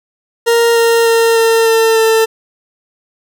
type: tone with pitch steps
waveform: 40% pulse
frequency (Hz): 466.2 / 462.2 / 458.2 / 454.2 / 450.3 / 446.4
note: A#4 / A#4 / A#4 / A#4 / A4 / A4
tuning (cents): 0 / -15 / -30 / -45 / +40 / +25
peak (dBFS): -7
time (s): 0.46-2.26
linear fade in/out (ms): 20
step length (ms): 300
effects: none